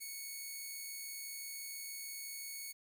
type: tone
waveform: 5% pulse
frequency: 2217 Hz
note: C#7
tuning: in tune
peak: -33 dBFS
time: 0-2.73 s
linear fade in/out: 20 ms
effects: 12-bit